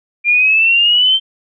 sine exponential sweep, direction up, 2386 to 3136 Hz, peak -8 dBFS, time 0.24-1.2 s, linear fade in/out 50 ms, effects none

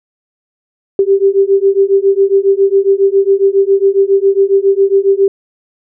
sine beating tone pair, 389.1 / 396.4 Hz, G4 / G4, -13 / +19 cents, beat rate 7.3 Hz, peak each -10 dBFS, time 0.99-5.28 s, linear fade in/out 2 ms, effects none

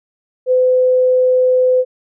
sine tone, 508 Hz, B4, 49 cents sharp, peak -9 dBFS, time 0.46-1.85 s, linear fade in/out 50 ms, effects none

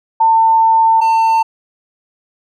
sine / triangle tone pair in turn, 898 / 898 Hz, A5 / A5, +35 / +35 cents, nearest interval unison, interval 0 cents, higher neither, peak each -7 dBFS, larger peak neither, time 0.2-1.01 / 1.01-1.43 s, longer first, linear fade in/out 10 ms, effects none

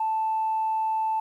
sine tone, 880 Hz, A5, in tune, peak -22 dBFS, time 0-1.2 s, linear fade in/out 5 ms, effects tanh soft clip ceiling -18 dBFS + 10-bit

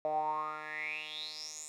10% pulse tone with band-pass filter sweep, 153.5 Hz, D#3, 23 cents flat, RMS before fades -38 dBFS, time 0.05-1.68 s, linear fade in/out 0 ms, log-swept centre 640 to 7800 Hz, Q 9.9, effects none

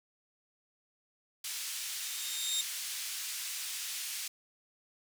white band-pass noise, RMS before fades -39 dBFS, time 1.44-4.28 s, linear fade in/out 5 ms, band 2200 to 10000 Hz, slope 12 dB/octave
25% pulse tone with exponential growth, 3691 Hz, A#7, 18 cents flat, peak -25 dBFS, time 1.55-2.61 s, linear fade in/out 1 ms, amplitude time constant 230 ms
effects none

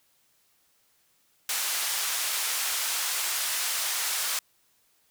white band-pass noise, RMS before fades -29 dBFS, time 1.49-4.39 s, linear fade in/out 2 ms, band 880 to 12000 Hz, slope 12 dB/octave, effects white hiss -67 dBFS RMS until 5.1 s

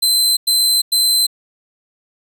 sawtooth tone bursts, 4073 Hz, C8, 47 cents flat, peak -9 dBFS, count 3, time 0.02-1.268 s, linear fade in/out 10 ms, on 350 ms, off 99 ms, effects none

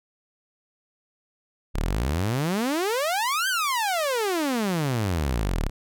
sawtooth exponential two-way sweep, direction up then down, 32.38 to 1600 to 32.38 Hz, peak -19 dBFS, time 1.74-5.7 s, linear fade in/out 20 ms, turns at 3.48 s, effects none

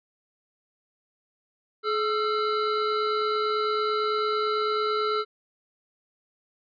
square tone pair together, 425.8 / 1346.4 Hz, G#4 / E6, +43 / +36 cents, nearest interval octave + minor sixth, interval 1993 cents, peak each -27 dBFS, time 1.83-5.25 s, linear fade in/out 50 ms, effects resampled to 11025 Hz

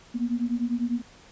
sine beating tone pair, 234.4 / 244.4 Hz, A#3 / B3, +10 / -18 cents, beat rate 10 Hz, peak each -27 dBFS, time 0.14-1.02 s, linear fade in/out 20 ms, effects pink hiss -52 dBFS RMS until 1.31 s + resampled to 16000 Hz

